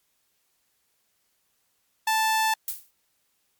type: tone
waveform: sawtooth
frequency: 880 Hz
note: A5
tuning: in tune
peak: -17 dBFS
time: 2.07-2.54 s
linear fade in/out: 5 ms
type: noise with exponential decay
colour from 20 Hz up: violet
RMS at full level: -26 dBFS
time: 2.68-2.91 s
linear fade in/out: 2 ms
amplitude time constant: 48 ms
effects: white hiss -71 dBFS RMS until 3.59 s + MP3 96 kbps